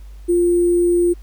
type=tone with sample-and-hold; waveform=sine; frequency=349.2 Hz; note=F4; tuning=in tune; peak=-12 dBFS; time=0.28-1.14 s; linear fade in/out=20 ms; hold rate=8820 Hz; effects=added 50 Hz sine -34 dBFS peak until 1.22 s + pink hiss -55 dBFS RMS until 1.22 s